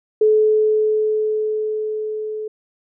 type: tone with level ramp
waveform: sine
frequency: 430.4 Hz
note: A4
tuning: 38 cents flat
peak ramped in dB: -10 to -24 dBFS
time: 0.21-2.48 s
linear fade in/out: 5 ms
effects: none